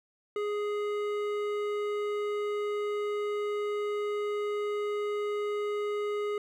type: tone with hard clipping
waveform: sine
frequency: 415.3 Hz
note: G#4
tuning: in tune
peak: -31 dBFS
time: 0.36-6.38 s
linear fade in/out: 2 ms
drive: 12 dB
effects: none